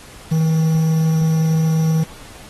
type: tone with quantisation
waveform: triangle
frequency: 160 Hz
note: D#3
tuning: 49 cents sharp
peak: -11 dBFS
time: 0.31-2.04 s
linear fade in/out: 10 ms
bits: 6
effects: pink hiss -41 dBFS RMS until 2.49 s + AAC 32 kbps